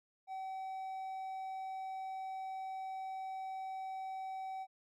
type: tone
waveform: triangle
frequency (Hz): 763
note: G5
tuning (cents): -47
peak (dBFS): -38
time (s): 0.27-4.67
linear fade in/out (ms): 50
effects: none